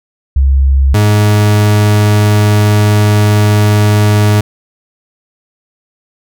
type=tone pair in turn; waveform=sine / 40% pulse; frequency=67.6 / 104.72 Hz; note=C#2 / G#2; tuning=-43 / +15 cents; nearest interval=minor sixth; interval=758 cents; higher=second; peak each=-5 dBFS; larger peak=neither; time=0.36-0.94 / 0.94-4.41 s; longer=second; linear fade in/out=5 ms; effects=none

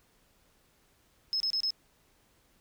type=tone bursts; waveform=triangle; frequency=5180 Hz; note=E8; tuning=31 cents flat; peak=-24 dBFS; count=4; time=1.33-1.705 s; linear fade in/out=0 ms; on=72 ms; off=29 ms; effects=tanh soft clip ceiling -25 dBFS + pink hiss -67 dBFS RMS until 2.6 s

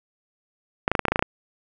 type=clicks; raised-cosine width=0.5 ms; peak=-4 dBFS; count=10; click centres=0.879 / 0.916 / 0.952 / 0.993 / 1.053 / 1.083 / 1.12 / 1.159 / 1.193 / 1.225 s; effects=none

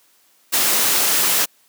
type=noise; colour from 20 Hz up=white; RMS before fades=-17 dBFS; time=0.52-1.46 s; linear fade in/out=20 ms; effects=white hiss -57 dBFS RMS until 1.68 s + high-pass 200 Hz 12 dB/octave

